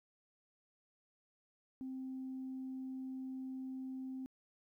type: tone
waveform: sine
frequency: 261.6 Hz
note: C4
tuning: in tune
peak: -40 dBFS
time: 1.81-4.26 s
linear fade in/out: 0 ms
effects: tanh soft clip ceiling -37 dBFS + 13-bit